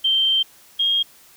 sine tone pair in turn, 3136 / 3245 Hz, G7 / G#7, 0 / -41 cents, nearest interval minor second, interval 59 cents, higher second, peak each -15 / -16 dBFS, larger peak first, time 0.04-0.43 / 0.79-1.03 s, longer first, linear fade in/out 10 ms, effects white hiss -50 dBFS RMS until 1.36 s

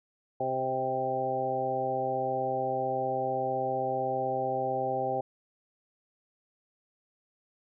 harmonic tone with a mistuned harmonic, 130.81 Hz, C3, in tune, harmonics 1 / 2 / 3 / 4 / 5 / 6, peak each -41 / -41 / -36 / -33 / -35 / -31 dBFS, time 0.4-5.21 s, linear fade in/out 5 ms, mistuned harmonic 5, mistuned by -29 cents, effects none

